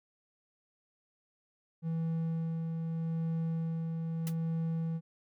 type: tone with tremolo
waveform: triangle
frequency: 163.6 Hz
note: E3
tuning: 13 cents flat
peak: -28 dBFS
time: 1.82-5.01 s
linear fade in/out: 50 ms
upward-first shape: sine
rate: 0.81 Hz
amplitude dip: 30%
type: noise with exponential decay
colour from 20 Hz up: white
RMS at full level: -38 dBFS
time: 4.27-4.35 s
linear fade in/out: 0 ms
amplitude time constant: 16 ms
effects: none